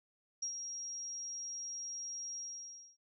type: tone with ADSR envelope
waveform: sine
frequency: 5630 Hz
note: F8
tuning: 13 cents sharp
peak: -34 dBFS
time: 0.42-2.97 s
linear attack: 8 ms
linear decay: 89 ms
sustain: -6 dB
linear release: 590 ms
effects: none